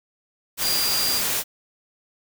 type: tone in noise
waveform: sine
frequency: 4782 Hz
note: D8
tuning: 30 cents sharp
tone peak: -23 dBFS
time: 0.61-1.22 s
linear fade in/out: 50 ms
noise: white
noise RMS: -24 dBFS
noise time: 0.57-1.44 s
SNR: -2 dB
effects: none